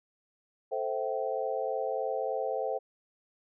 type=chord; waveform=sine; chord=A minor seventh; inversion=none; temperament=equal with one note detuned; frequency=440 / 523.3 / 659.3 / 768.7 Hz; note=A4 / C5 / E5 / G5; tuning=0 / 0 / 0 / -34 cents; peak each=-35 / -33 / -36 / -36 dBFS; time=0.71-2.79 s; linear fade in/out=20 ms; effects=none